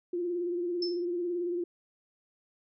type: tone with vibrato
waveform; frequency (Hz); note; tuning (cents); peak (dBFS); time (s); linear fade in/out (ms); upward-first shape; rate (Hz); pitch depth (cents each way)
sine; 350; F4; +4; -29; 0.13-1.64; 5; sine; 18; 46
type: tone with exponential decay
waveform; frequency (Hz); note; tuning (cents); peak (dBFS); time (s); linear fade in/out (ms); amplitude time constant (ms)
sine; 5274; E8; 0; -29; 0.82-1.05; 5; 50
effects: none